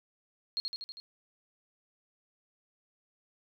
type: tone with echo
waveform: sine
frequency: 4265 Hz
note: C8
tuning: 32 cents sharp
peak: -29 dBFS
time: 0.57-0.6 s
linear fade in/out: 0 ms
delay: 80 ms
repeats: 5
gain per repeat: -3 dB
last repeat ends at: 1 s
effects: none